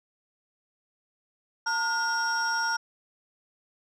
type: tone cluster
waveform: sine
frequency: 909 / 1427 / 5570 Hz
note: A#5 / F6 / F8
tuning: -44 / +37 / -5 cents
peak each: -28 / -26 / -30 dBFS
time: 1.66-2.77 s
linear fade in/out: 10 ms
effects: tanh soft clip ceiling -20 dBFS